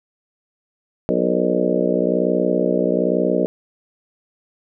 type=harmonic tone with a mistuned harmonic; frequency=61.1 Hz; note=B1; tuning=18 cents flat; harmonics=3 / 4 / 5 / 6 / 7 / 8 / 9 / 10; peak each=-24 / -24 / -24 / -24 / -24 / -24 / -24 / -24 dBFS; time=1.09-3.46 s; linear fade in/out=0 ms; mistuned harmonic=7; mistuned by=+61 cents; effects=none